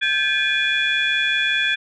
sine tone cluster, 1573 / 1718 / 2427 / 3404 Hz, G6 / A6 / D#7 / G#7, +6 / -42 / -44 / +42 cents, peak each -22 dBFS, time 0.01-1.76 s, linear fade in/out 20 ms, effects tanh soft clip ceiling -10 dBFS

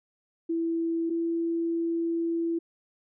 sine tone pair in turn, 331.4 / 334.1 Hz, E4 / E4, +9 / +23 cents, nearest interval unison, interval 14 cents, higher second, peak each -25 dBFS, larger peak neither, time 0.49-1.1 / 1.1-2.59 s, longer second, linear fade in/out 10 ms, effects none

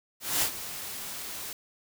white noise with ADSR envelope, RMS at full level -25 dBFS, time 0.2-1.53 s, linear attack 220 ms, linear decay 83 ms, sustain -13 dB, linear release 3 ms, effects none

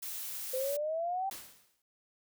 blue noise, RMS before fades -40 dBFS, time 0.02-0.77 s, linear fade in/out 10 ms
sine exponential sweep, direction up, 508 to 790 Hz, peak -31 dBFS, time 0.53-1.3 s, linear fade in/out 10 ms
white noise with exponential decay, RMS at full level -41 dBFS, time 1.31-1.82 s, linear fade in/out 2 ms, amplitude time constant 110 ms
effects none

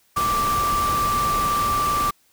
sine tone in noise, 1172 Hz, D6, 4 cents flat, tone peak -19 dBFS, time 0.16-2.11 s, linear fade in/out 10 ms, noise pink, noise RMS -28 dBFS, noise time 0.16-2.11 s, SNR +6 dB, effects white hiss -61 dBFS RMS until 2.32 s

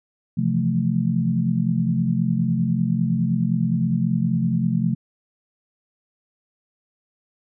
sine chord, F major seventh, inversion second, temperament equal, 130.81 / 164.81 / 174.61 / 220 Hz, C3 / E3 / F3 / A3, 0 / 0 / 0 / 0 cents, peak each -24 / -27 / -22 / -23 dBFS, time 0.37-4.95 s, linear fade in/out 10 ms, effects none

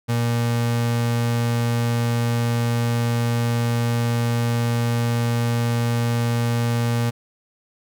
35% pulse tone, 118.1 Hz, A#2, 23 cents sharp, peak -17 dBFS, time 0.08-7.11 s, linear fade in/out 20 ms, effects none

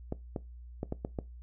clicks, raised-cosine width 2 ms, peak -20 dBFS, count 6, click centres 0.124 / 0.362 / 0.831 / 0.924 / 1.049 / 1.188 s, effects noise-tail reverb RT60 0.2 s tail -19 dB re dry + added 60 Hz sine -45 dBFS peak until 1.42 s

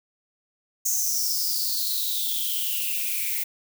violet noise with high-pass filter sweep, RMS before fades -26 dBFS, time 0.85-3.44 s, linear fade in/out 10 ms, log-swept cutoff 6500 to 2100 Hz, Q 9.6, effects none

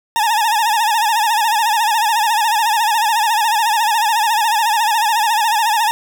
40% pulse tone with vibrato, 880 Hz, A5, in tune, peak -12 dBFS, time 0.16-5.91 s, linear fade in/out 0 ms, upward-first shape sine, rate 14 Hz, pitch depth 110 cents each way, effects none

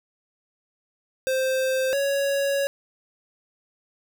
square tone pair in turn, 523 / 557 Hz, C5 / C#5, -1 / +8 cents, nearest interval minor second, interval 109 cents, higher second, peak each -22 dBFS, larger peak neither, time 1.27-1.93 / 1.93-2.67 s, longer second, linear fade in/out 0 ms, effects none

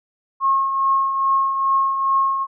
sine tone with tremolo, 1083 Hz, C#6, 41 cents flat, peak -13 dBFS, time 0.4-2.47 s, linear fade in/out 50 ms, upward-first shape triangle, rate 2.4 Hz, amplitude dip 55%, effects none

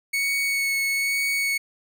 40% pulse tone with vibrato, 2217 Hz, C#7, in tune, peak -21 dBFS, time 0.13-1.58 s, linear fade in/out 10 ms, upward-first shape sine, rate 1.1 Hz, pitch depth 12 cents each way, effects none

